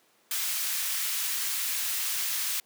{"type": "high-pass noise", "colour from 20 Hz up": "white", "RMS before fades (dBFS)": -30, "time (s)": [0.31, 2.6], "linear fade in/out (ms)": 2, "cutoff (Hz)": 1500, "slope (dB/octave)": 12, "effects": ["pink hiss -64 dBFS RMS until 2.65 s", "high-pass 300 Hz 12 dB/octave"]}